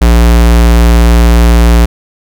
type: tone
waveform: square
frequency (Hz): 58.27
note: A#1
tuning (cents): 0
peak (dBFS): -3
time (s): 0.01-1.86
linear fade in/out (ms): 10
effects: none